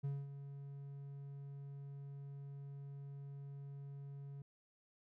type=tone with ADSR envelope; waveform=triangle; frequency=140 Hz; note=C#3; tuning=18 cents sharp; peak=-34 dBFS; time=0.03-4.42 s; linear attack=18 ms; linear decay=220 ms; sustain=-11 dB; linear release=3 ms; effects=none

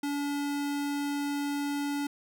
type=tone; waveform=square; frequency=286.3 Hz; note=D4; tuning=44 cents flat; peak=-30 dBFS; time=0.03-2.07 s; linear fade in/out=5 ms; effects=none

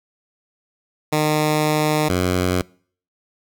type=tone pair in turn; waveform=10% pulse; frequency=152.7 / 90.8 Hz; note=D#3 / F#2; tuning=-32 / -32 cents; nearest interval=major sixth; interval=900 cents; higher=first; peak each=-8 / -9 dBFS; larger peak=first; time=1.12-2.09 / 2.09-2.62 s; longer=first; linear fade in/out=10 ms; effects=noise-tail reverb RT60 0.5 s tail -24 dB re dry

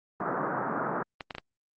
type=band-pass noise; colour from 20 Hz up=white; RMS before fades=-31 dBFS; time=0.2-1.03 s; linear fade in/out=2 ms; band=130 to 1500 Hz; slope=48 dB/octave
type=clicks; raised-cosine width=0.3 ms; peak=-20 dBFS; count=4; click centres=1.208 / 1.308 / 1.35 / 1.383 s
effects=Opus 24 kbps

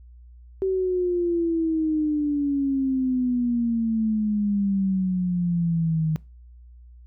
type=exponential sweep; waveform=sine; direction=down; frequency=384.3 to 155.56 Hz; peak=-20 dBFS; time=0.62-6.16 s; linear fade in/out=0 ms; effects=noise-tail reverb RT60 0.3 s tail -23 dB re dry + added 60 Hz sine -44 dBFS peak until 7.06 s

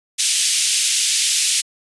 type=band-pass noise; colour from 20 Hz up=white; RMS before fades=-18 dBFS; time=0.18-1.62 s; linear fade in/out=20 ms; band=2500 to 10000 Hz; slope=24 dB/octave; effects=resampled to 24000 Hz

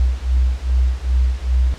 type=beating tone pair; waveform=sine; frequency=61.74 / 64.24 Hz; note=B1 / C2; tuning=0 / -31 cents; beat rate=2.5 Hz; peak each=-17 / -17 dBFS; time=0-1.74 s; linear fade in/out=0 ms; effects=pink hiss -39 dBFS RMS until 1.78 s + low-pass 6000 Hz 12 dB/octave

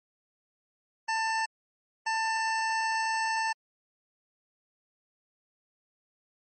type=tone bursts at uneven times; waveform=25% pulse; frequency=891 Hz; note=A5; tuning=22 cents sharp; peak=-23 dBFS; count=2; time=1.08-1.46 / 2.06-3.53 s; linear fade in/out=10 ms; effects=MP3 32 kbps

